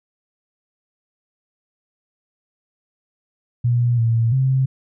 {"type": "tone with pitch steps", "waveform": "sine", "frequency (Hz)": [120.5, 114.9, 132.1], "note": ["B2", "A#2", "C3"], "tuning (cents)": [-42, -25, 17], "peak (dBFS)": -14, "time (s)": [3.64, 4.66], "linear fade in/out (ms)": 10, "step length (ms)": 340, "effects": []}